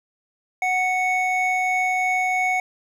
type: tone pair together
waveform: triangle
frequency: 740 / 2217 Hz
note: F#5 / C#7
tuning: 0 / 0 cents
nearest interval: octave + perfect fifth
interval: 1900 cents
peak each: -20 dBFS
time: 0.62-2.6 s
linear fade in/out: 2 ms
effects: none